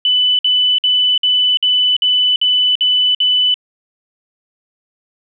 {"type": "tone bursts", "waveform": "sine", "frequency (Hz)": 2993, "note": "F#7", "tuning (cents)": 19, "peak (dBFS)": -10, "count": 9, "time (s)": [0.05, 3.542], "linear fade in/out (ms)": 2, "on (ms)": 340, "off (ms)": 54, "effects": []}